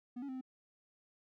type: tone with pitch steps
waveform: triangle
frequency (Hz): 244.9 / 280.8 / 260.3 / 258.7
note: B3 / C#4 / C4 / C4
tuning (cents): -14 / +22 / -9 / -19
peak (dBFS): -38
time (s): 0.16-0.412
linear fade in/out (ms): 10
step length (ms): 63
effects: none